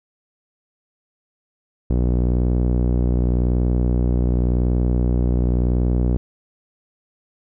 sawtooth tone with low-pass filter, 60.9 Hz, B1, 24 cents flat, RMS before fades -18 dBFS, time 1.9-6.17 s, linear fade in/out 0 ms, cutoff 390 Hz, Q 0.99, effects none

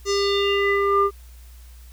square tone with low-pass filter sweep, 400 Hz, G4, 35 cents sharp, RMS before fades -20 dBFS, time 0.05-1.11 s, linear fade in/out 50 ms, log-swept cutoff 6300 to 990 Hz, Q 4.6, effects added 60 Hz sine -41 dBFS peak until 1.92 s + white hiss -54 dBFS RMS until 1.92 s

